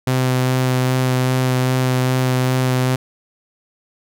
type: tone with vibrato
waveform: sawtooth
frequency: 128.3 Hz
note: C3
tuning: 34 cents flat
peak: -11 dBFS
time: 0.07-2.96 s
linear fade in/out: 5 ms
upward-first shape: sine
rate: 2.5 Hz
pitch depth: 11 cents each way
effects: none